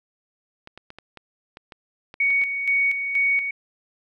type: clicks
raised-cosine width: 0.3 ms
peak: -24 dBFS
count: 10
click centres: 0.674 / 0.776 / 0.904 / 0.986 / 1.173 / 1.571 / 1.722 / 2.141 / 2.305 / 2.416 s
type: tone with tremolo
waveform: sine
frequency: 2234 Hz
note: C#7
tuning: 13 cents sharp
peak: -17 dBFS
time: 2.2-3.51 s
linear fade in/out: 5 ms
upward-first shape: square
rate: 2.1 Hz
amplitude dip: 55%
effects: none